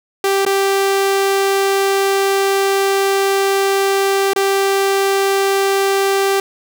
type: tone with dropouts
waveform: sawtooth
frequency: 392 Hz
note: G4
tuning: in tune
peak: -9 dBFS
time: 0.24-6.4 s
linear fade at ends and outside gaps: 2 ms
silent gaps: 0.451-0.463 / 4.334-4.361 s
effects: none